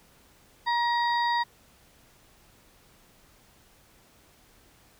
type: harmonic tone with a mistuned harmonic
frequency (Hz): 949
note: A#5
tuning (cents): +31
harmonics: 1 / 2 / 4 / 5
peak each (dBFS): -24 / -30 / -36 / -38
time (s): 0.66-1.44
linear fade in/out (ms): 20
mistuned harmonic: 4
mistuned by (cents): -17
effects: pink hiss -59 dBFS RMS until 4.99 s